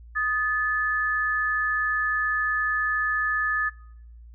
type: tone pair together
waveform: sine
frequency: 1244.5 / 1732.8 Hz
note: D#6 / A6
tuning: 0 / -27 cents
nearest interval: tritone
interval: 573 cents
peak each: -28 / -23 dBFS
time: 0.15-3.7 s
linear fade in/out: 20 ms
effects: noise-tail reverb RT60 0.7 s tail -21 dB re dry + added 58 Hz sine -43 dBFS peak until 4.34 s